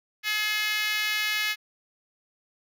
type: tone with high-pass filter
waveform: 5% pulse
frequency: 424.8 Hz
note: G#4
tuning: 39 cents sharp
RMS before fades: -27 dBFS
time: 0.23-1.56 s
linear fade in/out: 50 ms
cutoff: 1900 Hz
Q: 2.4
effects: none